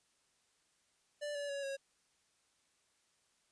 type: tone with pitch steps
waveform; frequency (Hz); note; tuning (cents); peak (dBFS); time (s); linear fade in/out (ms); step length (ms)
square; 587.3 / 573.9 / 560.8 / 548; D5 / D5 / C#5 / C#5; 0 / -40 / +20 / -20; -39; 1.21-1.77; 20; 140
effects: white hiss -75 dBFS RMS until 3.51 s + resampled to 22050 Hz